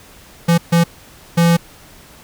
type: tone bursts at uneven times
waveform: square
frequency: 169.4 Hz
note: E3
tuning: 48 cents sharp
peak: -10 dBFS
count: 3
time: 0.48-0.58 / 0.72-0.84 / 1.37-1.57 s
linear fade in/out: 10 ms
effects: pink hiss -43 dBFS RMS until 2.23 s